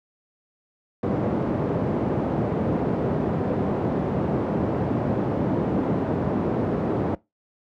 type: band-pass noise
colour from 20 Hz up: pink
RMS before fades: -24 dBFS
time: 1.03-7.15 s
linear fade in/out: 2 ms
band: 130 to 560 Hz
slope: 12 dB/octave
effects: noise-tail reverb RT60 0.2 s tail -21 dB re dry + high-pass 60 Hz 12 dB/octave

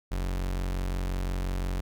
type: tone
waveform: 40% pulse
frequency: 45.74 Hz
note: F#1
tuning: 19 cents flat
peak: -27 dBFS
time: 0.11-1.81 s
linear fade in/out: 10 ms
effects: none

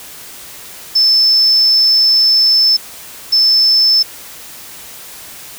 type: tone bursts at uneven times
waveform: sine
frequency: 5270 Hz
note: E8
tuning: 1 cent flat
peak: -7 dBFS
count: 2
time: 0.95-2.77 / 3.32-4.03 s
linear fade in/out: 10 ms
effects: white hiss -33 dBFS RMS until 5.58 s

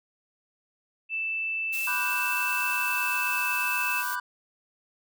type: tone with pitch glide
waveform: sine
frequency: 2646 to 2631 Hz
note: E7 to E7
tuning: +6 to -4 cents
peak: -27 dBFS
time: 1.09-4.04 s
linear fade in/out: 50 ms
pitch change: -10 cents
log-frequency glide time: 2.52-3.42 s
type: noise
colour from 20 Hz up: blue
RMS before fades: -36 dBFS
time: 1.72-4.16 s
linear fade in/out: 20 ms
type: chord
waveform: triangle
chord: G major seventh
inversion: first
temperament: equal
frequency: 987.8 / 1174.7 / 1480 / 1568 Hz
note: B5 / D6 / F#6 / G6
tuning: 0 / 0 / 0 / 0 cents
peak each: -31 / -35 / -32 / -33 dBFS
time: 1.87-4.2 s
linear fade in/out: 5 ms
effects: none

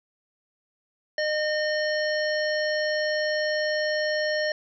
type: harmonic tone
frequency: 610 Hz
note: D#5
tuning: 34 cents flat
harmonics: 1 / 3 / 5 / 7 / 9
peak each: -25 / -28 / -40 / -36 / -36 dBFS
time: 1.18-4.52 s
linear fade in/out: 2 ms
effects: none

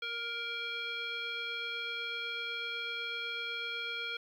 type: tone with frequency modulation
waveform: sine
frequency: 2346 Hz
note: D7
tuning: 2 cents flat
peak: -35 dBFS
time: 0.02-4.17 s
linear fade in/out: 5 ms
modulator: 940 Hz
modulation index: 1.4
effects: 11-bit

